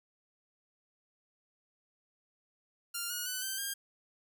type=tone with pitch steps; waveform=5% pulse; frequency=1396.9 / 1447 / 1498.9 / 1552.6 / 1608.3 Hz; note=F6 / F#6 / F#6 / G6 / G6; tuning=0 / -39 / +22 / -17 / +44 cents; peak=-24 dBFS; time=2.94-3.74 s; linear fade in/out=10 ms; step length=160 ms; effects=none